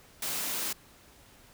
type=high-pass noise; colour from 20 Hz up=white; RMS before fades=-33 dBFS; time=0.22-0.73 s; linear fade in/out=5 ms; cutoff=130 Hz; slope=24 dB/octave; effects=pink hiss -57 dBFS RMS until 1.53 s